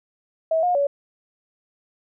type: tone with pitch steps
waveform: sine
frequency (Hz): 646 / 715 / 566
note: E5 / F5 / C#5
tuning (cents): -35 / +41 / +36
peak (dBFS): -17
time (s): 0.51-0.87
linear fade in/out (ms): 5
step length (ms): 120
effects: none